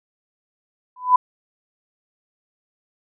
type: tone with exponential growth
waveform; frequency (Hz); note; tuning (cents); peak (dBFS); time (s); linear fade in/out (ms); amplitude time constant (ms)
sine; 1000; B5; +21; -6; 0.96-1.16; 5; 43
effects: none